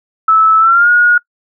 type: tone with pitch glide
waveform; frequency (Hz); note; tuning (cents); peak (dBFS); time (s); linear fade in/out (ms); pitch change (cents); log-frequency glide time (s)
sine; 1307 to 1441.9; E6 to F#6; -15 to -45; -5; 0.28-1.18; 5; +170; 0.59-0.9
effects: noise-tail reverb RT60 0.1 s tail -25 dB re dry